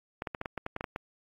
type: clicks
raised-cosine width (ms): 0.5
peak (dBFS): -19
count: 11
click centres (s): 0.221 / 0.272 / 0.348 / 0.414 / 0.458 / 0.577 / 0.664 / 0.764 / 0.809 / 0.842 / 0.961
effects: AAC 32 kbps